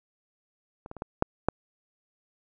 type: clicks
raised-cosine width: 1 ms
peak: -27 / -25 / -27 / -18 / -7 / -8 dBFS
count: 6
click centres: 0.861 / 0.914 / 0.967 / 1.021 / 1.224 / 1.486 s
effects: none